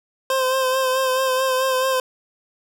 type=tone with vibrato; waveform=25% pulse; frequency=521 Hz; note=C5; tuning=7 cents flat; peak=-14 dBFS; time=0.3-2 s; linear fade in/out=2 ms; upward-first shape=sine; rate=4.6 Hz; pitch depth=31 cents each way; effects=none